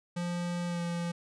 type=tone with pitch glide; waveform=square; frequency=174.61 to 171.81 Hz; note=F3 to F3; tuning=0 to -28 cents; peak=-32 dBFS; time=0.16-1.12 s; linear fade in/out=10 ms; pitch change=-28 cents; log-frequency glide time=0.67-0.81 s; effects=resampled to 22050 Hz